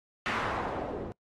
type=noise with low-pass filter sweep; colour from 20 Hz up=white; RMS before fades=-34 dBFS; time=0.26-1.12 s; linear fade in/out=0 ms; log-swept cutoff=1900 to 380 Hz; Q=1.5; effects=noise-tail reverb RT60 0.1 s tail -23 dB re dry + AAC 32 kbps